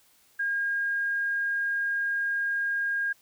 sine tone, 1620 Hz, G#6, 43 cents flat, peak -25 dBFS, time 0.39-3.13 s, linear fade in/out 10 ms, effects white hiss -62 dBFS RMS until 3.21 s

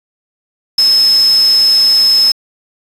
sine tone in noise, 5190 Hz, E8, 28 cents flat, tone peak -6 dBFS, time 0.78-2.32 s, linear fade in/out 5 ms, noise white, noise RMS -24 dBFS, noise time 0.78-2.32 s, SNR +15 dB, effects resampled to 32000 Hz

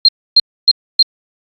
sine tone bursts, 4192 Hz, C8, 2 cents sharp, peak -3 dBFS, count 4, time 0.05-1.026 s, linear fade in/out 2 ms, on 34 ms, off 280 ms, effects Opus 48 kbps

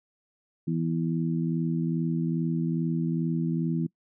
harmonic tone, 82.41 Hz, E2, in tune, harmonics 2 / 3 / 4, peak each -26 / -31 / -33 dBFS, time 0.67-3.87 s, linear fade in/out 10 ms, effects noise-tail reverb RT60 0.1 s tail -23 dB re dry

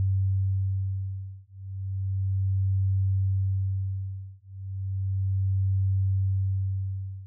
sine beating tone pair, 96 / 96.34 Hz, G2 / G2, -36 / -30 cents, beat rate 0.34 Hz, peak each -27 dBFS, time 0-7.26 s, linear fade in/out 0 ms, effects none

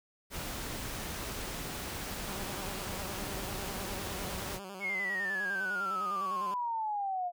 pink noise, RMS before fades -39 dBFS, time 0.3-4.6 s, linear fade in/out 50 ms
10% pulse tone with vibrato, 192.9 Hz, G3, 28 cents flat, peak -34 dBFS, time 2.27-6.54 s, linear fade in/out 2 ms, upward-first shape square, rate 9.9 Hz, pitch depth 64 cents each way
sine exponential sweep, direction down, 2219 to 698.5 Hz, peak -31 dBFS, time 4.8-7.32 s, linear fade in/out 50 ms
effects none

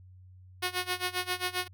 5% pulse tone with tremolo, 362.9 Hz, F#4, 34 cents flat, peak -16 dBFS, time 0.62-1.68 s, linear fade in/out 10 ms, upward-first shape sine, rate 7.5 Hz, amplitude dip 90%, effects added 92 Hz sine -50 dBFS peak until 1.73 s

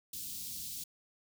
white band-stop noise, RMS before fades -42 dBFS, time 0.13-0.84 s, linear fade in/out 5 ms, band 250 to 3500 Hz, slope 24 dB/octave, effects none

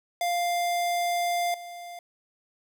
square tone with level steps, 698.5 Hz, F5, in tune, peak -25 / -39 dBFS, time 0.21-1.99 s, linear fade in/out 2 ms, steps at 1.54 s, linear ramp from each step 2 ms, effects 11-bit

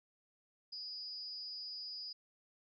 sine tone with amplitude modulation, 4940 Hz, D#8, 13 cents flat, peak -39 dBFS, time 0.72-2.13 s, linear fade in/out 10 ms, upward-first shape sine, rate 285 Hz, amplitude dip 70%, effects MP3 64 kbps

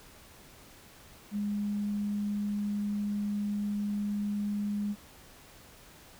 sine tone, 205.7 Hz, G#3, 16 cents flat, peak -29 dBFS, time 1.31-4.96 s, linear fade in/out 50 ms, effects pink hiss -54 dBFS RMS until 6.19 s

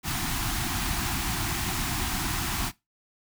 pink band-stop noise, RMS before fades -29 dBFS, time 0.03-2.72 s, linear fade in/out 50 ms, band 370 to 690 Hz, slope 96 dB/octave, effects noise-tail reverb RT60 0.2 s tail -19 dB re dry

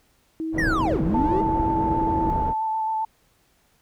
sine tone with pitch glide, 321 to 326.6 Hz, E4 to E4, -46 to -16 cents, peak -25 dBFS, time 0.4-2.3 s, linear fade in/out 0 ms, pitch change +30 cents, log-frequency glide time 1.37-1.63 s
pink low-pass noise, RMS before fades -27 dBFS, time 0.52-2.54 s, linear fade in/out 50 ms, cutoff 580 Hz, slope 12 dB/octave
triangle linear two-way sweep, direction down then up, 1975.5 to 136.4 to 412 Hz, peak -20 dBFS, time 0.58-1.41 s, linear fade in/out 5 ms, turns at 1.02 s
sine tone with vibrato, 880 Hz, A5, in tune, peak -22 dBFS, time 1.14-3.05 s, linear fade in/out 5 ms, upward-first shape square, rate 7.5 Hz, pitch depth 12 cents each way
effects pink hiss -63 dBFS RMS until 3.81 s

